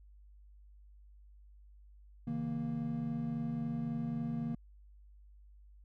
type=chord; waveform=triangle; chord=A# diminished; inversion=first; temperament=equal with one note detuned; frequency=138.59 / 162.26 / 233.1 Hz; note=C#3 / E3 / A#3; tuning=0 / -27 / 0 cents; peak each=-40 / -38 / -34 dBFS; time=2.27-4.55 s; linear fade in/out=5 ms; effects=added 50 Hz sine -55 dBFS peak until 5.84 s